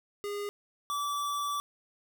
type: tone pair in turn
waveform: square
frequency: 408.8 / 1156.3 Hz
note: G#4 / D6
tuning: -27 / -27 cents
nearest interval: octave + tritone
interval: 1800 cents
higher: second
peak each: -34 / -31 dBFS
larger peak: second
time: 0.24-0.49 / 0.9-1.6 s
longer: second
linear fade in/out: 0 ms
effects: none